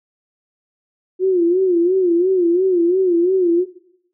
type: tone with vibrato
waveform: sine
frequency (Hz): 358.7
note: F4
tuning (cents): +46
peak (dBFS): -12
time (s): 1.19-3.66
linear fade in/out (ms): 50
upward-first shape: sine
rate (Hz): 2.9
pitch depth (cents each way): 110
effects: noise-tail reverb RT60 0.7 s tail -17 dB re dry